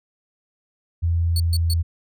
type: tone with pitch glide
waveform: sine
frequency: 84.3 to 83.38 Hz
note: E2 to E2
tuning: +39 to +20 cents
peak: -17 dBFS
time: 1.02-1.83 s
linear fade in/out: 20 ms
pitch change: -19 cents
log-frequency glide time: 1.32-1.68 s
type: tone bursts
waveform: sawtooth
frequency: 4428 Hz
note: C#8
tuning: 3 cents flat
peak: -22 dBFS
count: 3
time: 1.36-1.737 s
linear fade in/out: 2 ms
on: 39 ms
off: 130 ms
effects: none